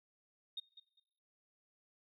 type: tone with echo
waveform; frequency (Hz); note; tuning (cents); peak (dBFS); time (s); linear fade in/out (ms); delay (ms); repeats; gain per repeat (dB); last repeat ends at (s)
sine; 3700; A#7; -14; -38; 0.57-0.6; 5; 200; 2; -14; 1
effects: noise-tail reverb RT60 1.0 s tail -25 dB re dry + tanh soft clip ceiling -35 dBFS